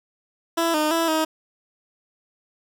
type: tone with pitch steps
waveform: 15% pulse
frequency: 333.3 / 305.9 / 330.8 / 316 Hz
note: E4 / D#4 / E4 / D#4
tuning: +19 / -29 / +6 / +27 cents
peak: -13 dBFS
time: 0.57-1.25 s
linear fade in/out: 10 ms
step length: 170 ms
effects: none